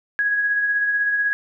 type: tone with tremolo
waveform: sine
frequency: 1661.2 Hz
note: G#6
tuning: in tune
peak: -16 dBFS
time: 0.19-1.33 s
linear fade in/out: 0 ms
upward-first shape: sine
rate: 16 Hz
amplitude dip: 35%
effects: none